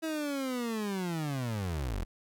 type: linear sweep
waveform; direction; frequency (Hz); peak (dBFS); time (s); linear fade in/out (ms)
30% pulse; down; 324.9 to 36.71; -29; 0.02-2.05; 20
effects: none